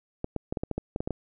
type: clicks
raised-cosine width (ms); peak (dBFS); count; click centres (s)
2; -16; 11; 0.244 / 0.363 / 0.525 / 0.572 / 0.635 / 0.713 / 0.78 / 0.961 / 1.005 / 1.075 / 1.107
effects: none